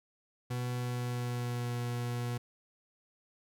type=tone with pitch glide; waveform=40% pulse; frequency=123.47 to 120.86 Hz; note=B2 to B2; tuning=0 to -37 cents; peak=-32 dBFS; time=0.5-2.38 s; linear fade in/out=10 ms; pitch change=-37 cents; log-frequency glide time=0.73-1.75 s; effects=none